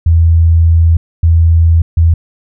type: tone bursts at uneven times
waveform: sine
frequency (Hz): 82.7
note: E2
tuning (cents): +6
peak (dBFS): -4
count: 3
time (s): 0.06-0.97 / 1.23-1.82 / 1.97-2.14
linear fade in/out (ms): 5
effects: none